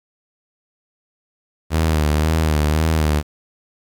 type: tone with vibrato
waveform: sawtooth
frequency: 77.6 Hz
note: D#2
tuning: 4 cents flat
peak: -11 dBFS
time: 1.7-3.23 s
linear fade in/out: 50 ms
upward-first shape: sine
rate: 1.9 Hz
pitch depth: 61 cents each way
effects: 8-bit